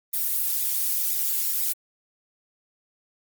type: noise with flanger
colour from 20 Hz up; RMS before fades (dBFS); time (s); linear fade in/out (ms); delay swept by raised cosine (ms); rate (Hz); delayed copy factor
violet; -25; 0.13-1.73; 10; 0.66 to 4.26; 2; -0.75
effects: Opus 32 kbps